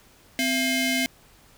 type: ring-modulated tone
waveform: sawtooth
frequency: 932.3 Hz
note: A#5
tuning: in tune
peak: -15 dBFS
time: 0.39-1.06 s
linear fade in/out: 0 ms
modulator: 1190 Hz
effects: pink hiss -55 dBFS RMS until 1.57 s